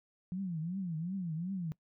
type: tone with vibrato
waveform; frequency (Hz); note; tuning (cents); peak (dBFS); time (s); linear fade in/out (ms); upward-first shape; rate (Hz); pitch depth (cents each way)
sine; 174.7; F3; +1; -34; 0.32-1.72; 0; triangle; 2.7; 230
effects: noise-tail reverb RT60 0.1 s tail -21 dB re dry